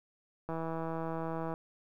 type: click train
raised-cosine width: 1 ms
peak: -24 dBFS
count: 172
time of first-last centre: 0.49-1.539 s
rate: 163 Hz
effects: 11-bit